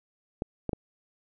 clicks, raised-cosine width 2 ms, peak -16 dBFS, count 3, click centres 0.421 / 0.693 / 0.732 s, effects none

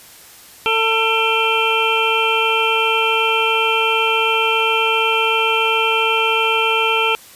harmonic tone with a mistuned harmonic, 448.1 Hz, A4, 32 cents sharp, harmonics 1 / 2 / 3 / 5 / 6 / 7, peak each -21 / -21 / -21 / -21 / -21 / -21 dBFS, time 0.66-7.15 s, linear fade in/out 0 ms, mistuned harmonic 5, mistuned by +100 cents, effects white hiss -42 dBFS RMS until 7.35 s + resampled to 32000 Hz

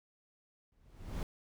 brown noise with exponential growth, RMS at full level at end -33 dBFS, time 0.72-1.23 s, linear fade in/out 1 ms, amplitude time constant 110 ms, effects none

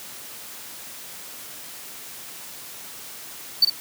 triangle tone with echo, 4546 Hz, C#8, 43 cents sharp, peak -10 dBFS, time 3.62-3.65 s, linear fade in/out 5 ms, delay 50 ms, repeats 1, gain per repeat -7 dB, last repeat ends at 3.7 s, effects white hiss -39 dBFS RMS until 3.8 s + high-pass 100 Hz 12 dB/octave

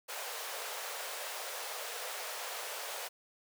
pink high-pass noise, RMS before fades -41 dBFS, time 0.08-3.09 s, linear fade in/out 20 ms, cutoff 460 Hz, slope 48 dB/octave, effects none

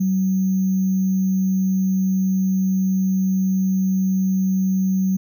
sine tone with sample-and-hold, 189.2 Hz, F#3, 39 cents sharp, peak -16 dBFS, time 0-5.17 s, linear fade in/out 10 ms, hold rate 6300 Hz, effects none

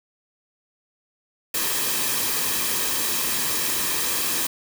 white noise with comb filter, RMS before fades -24 dBFS, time 1.54-4.47 s, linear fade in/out 5 ms, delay 1.4 ms, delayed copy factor -0.5, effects none

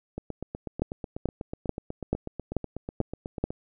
two click trains, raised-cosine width 2 ms, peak -20 / -11 dBFS, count 28 / 7, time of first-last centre 0.18-3.505 / 0.82-3.44 s, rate 8.12 / 2.29 Hz, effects none

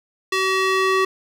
square tone with band-pass filter sweep, 380 Hz, F#4, 46 cents sharp, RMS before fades -19 dBFS, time 0.32-1.05 s, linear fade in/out 5 ms, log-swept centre 2700 to 1400 Hz, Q 0.71, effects 7-bit

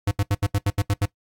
square tone bursts, 100.7 Hz, G2, 47 cents sharp, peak -19 dBFS, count 9, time 0.07-1.056 s, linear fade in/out 5 ms, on 42 ms, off 76 ms, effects noise-tail reverb RT60 0.1 s tail -19 dB re dry + AAC 48 kbps

